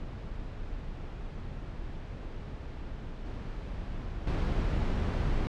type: noise with level steps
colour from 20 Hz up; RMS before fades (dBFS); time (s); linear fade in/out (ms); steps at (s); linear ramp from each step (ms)
brown; -39 / -37 / -28; 0-5.47; 0; 3.25 / 4.27; 2
effects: low-pass 4000 Hz 12 dB/octave